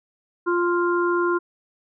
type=harmonic tone; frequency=349.2 Hz; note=F4; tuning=in tune; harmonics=1 / 3 / 4; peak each=-20 / -25 / -26 dBFS; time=0.46-1.39 s; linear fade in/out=20 ms; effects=none